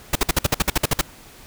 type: noise bursts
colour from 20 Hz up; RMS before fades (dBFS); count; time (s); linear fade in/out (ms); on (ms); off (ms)
pink; -17; 12; 0.13-1.013; 5; 25; 53
effects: pink hiss -45 dBFS RMS until 1.46 s